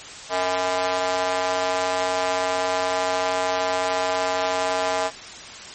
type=tone with high-pass filter; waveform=square; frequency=91.7 Hz; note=F#2; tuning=15 cents flat; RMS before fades=-23 dBFS; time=0.29-5.11 s; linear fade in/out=50 ms; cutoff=680 Hz; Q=2.2; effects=white hiss -38 dBFS RMS until 5.74 s + MP3 32 kbps